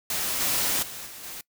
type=noise with level steps; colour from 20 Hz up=white; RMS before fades=-28 / -25 / -38 / -42 / -38 dBFS; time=0.1-1.41 s; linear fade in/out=2 ms; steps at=0.4 / 0.82 / 1.06 / 1.23 s; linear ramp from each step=10 ms; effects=noise-tail reverb RT60 0.1 s tail -23 dB re dry